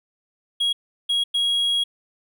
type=tone bursts at uneven times; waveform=triangle; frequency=3300 Hz; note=G#7; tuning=12 cents flat; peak=-17 dBFS; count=3; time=0.6-0.73 / 1.09-1.24 / 1.34-1.84 s; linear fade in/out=10 ms; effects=none